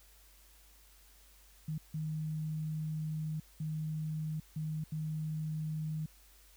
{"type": "tone bursts at uneven times", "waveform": "sine", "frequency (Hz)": 155.56, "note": "D#3", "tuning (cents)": 0, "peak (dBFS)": -34, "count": 5, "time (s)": [[1.68, 1.78], [1.94, 3.4], [3.6, 4.4], [4.56, 4.84], [4.92, 6.06]], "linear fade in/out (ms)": 5, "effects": ["added 50 Hz sine -61 dBFS peak until 6.56 s", "white hiss -63 dBFS RMS until 6.56 s"]}